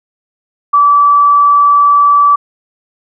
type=tone; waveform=sine; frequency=1155 Hz; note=D6; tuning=29 cents flat; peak=-4 dBFS; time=0.73-2.36 s; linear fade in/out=10 ms; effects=none